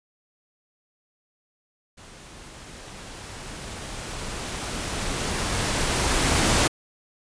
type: noise with level ramp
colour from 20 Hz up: pink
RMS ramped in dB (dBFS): -46 to -19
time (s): 1.97-6.68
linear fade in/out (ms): 10
effects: resampled to 22050 Hz